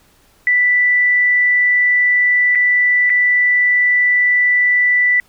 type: tone with dropouts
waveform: sine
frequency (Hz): 1975.5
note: B6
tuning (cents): 0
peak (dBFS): -10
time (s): 0.47-5.2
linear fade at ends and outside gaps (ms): 1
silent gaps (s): 2.551-2.555 / 3.096-3.101
effects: pink hiss -53 dBFS RMS until 5.28 s